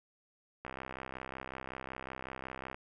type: click train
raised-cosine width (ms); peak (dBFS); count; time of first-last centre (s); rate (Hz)
0.5; -26; 138; 0.65-2.745; 65.4
effects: none